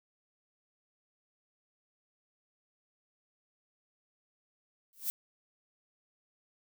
violet noise with exponential growth, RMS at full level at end -29 dBFS, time 4.93-5.1 s, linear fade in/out 0 ms, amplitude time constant 36 ms, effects none

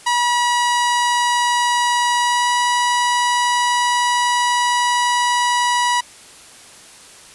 sawtooth tone with pitch glide, 967 to 972.6 Hz, B5 to B5, -37 to -27 cents, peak -11 dBFS, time 0.06-6.01 s, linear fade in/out 10 ms, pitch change +10 cents, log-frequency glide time 2.21-2.5 s, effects white hiss -42 dBFS RMS until 7.34 s + resampled to 24000 Hz

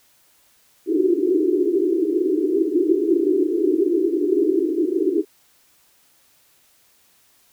white band-pass noise, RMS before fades -19 dBFS, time 0.86-5.25 s, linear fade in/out 50 ms, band 300 to 400 Hz, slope 96 dB/octave, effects white hiss -58 dBFS RMS until 7.52 s

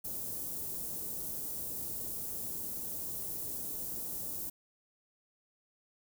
white band-stop noise, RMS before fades -39 dBFS, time 0.04-4.5 s, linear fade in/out 10 ms, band 440 to 11000 Hz, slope 12 dB/octave, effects none

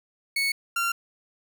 30% pulse tone pair in turn, 2212 / 1379.3 Hz, C#7 / F6, -4 / -22 cents, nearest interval minor sixth, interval 818 cents, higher first, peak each -20 / -21 dBFS, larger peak first, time 0.36-0.52 / 0.76-0.92 s, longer neither, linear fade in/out 5 ms, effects none

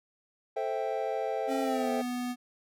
triangle chord, A minor seventh, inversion none, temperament equal with one note detuned, 440 / 526 / 659.3 / 784 Hz, A4 / C5 / E5 / G5, 0 / +9 / 0 / 0 cents, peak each -33 dBFS, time 0.56-2.02 s, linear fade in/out 10 ms
square tone with pitch glide, 270.7 to 246.8 Hz, C#4 to B3, -41 to -1 cents, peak -32 dBFS, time 1.47-2.36 s, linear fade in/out 50 ms, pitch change -160 cents, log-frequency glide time 1.61-1.9 s
effects none

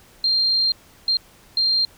sine tone bursts at uneven times, 4186 Hz, C8, in tune, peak -16 dBFS, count 3, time 0.24-0.72 / 1.08-1.17 / 1.57-1.85 s, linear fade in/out 2 ms, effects pink hiss -51 dBFS RMS until 1.97 s

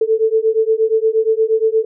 sine beating tone pair, 438.6 / 447.1 Hz, A4 / A4, -6 / +28 cents, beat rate 8.5 Hz, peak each -15 dBFS, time 0.01-1.85 s, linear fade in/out 5 ms, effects none

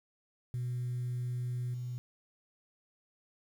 sine tone with level steps, 123.47 Hz, B2, in tune, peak -31 / -35 dBFS, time 0.54-1.98 s, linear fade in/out 0 ms, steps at 1.74 s, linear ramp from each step 2 ms, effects tanh soft clip ceiling -30 dBFS + 10-bit

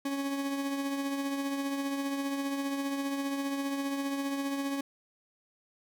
40% pulse tone with tremolo, 277.2 Hz, C#4, in tune, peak -28 dBFS, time 0.05-4.81 s, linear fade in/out 5 ms, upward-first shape triangle, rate 15 Hz, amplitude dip 45%, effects none

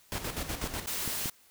pink noise with tremolo, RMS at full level -34 dBFS, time 0.12-0.86 s, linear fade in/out 0 ms, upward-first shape square, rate 8.1 Hz, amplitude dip 60%
clicks, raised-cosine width 3 ms, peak -23 dBFS, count 3, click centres 0.642 / 1.077 / 1.258 s
white noise, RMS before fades -34 dBFS, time 0.87-1.3 s, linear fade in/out 5 ms
effects white hiss -61 dBFS RMS until 1.5 s

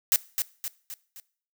blue noise with echo, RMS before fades -20 dBFS, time 0.12-0.16 s, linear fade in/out 0 ms, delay 260 ms, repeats 4, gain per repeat -6 dB, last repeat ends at 1.2 s, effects noise-tail reverb RT60 0.5 s tail -21 dB re dry

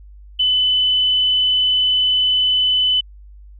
sine tone, 3010 Hz, F#7, 29 cents sharp, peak -13 dBFS, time 0.39-3.01 s, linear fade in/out 10 ms, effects added 50 Hz sine -38 dBFS peak until 3.59 s

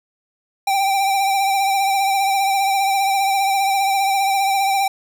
square tone with vibrato, 784 Hz, G5, in tune, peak -16 dBFS, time 0.67-4.88 s, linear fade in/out 5 ms, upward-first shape triangle, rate 15 Hz, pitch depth 42 cents each way, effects none

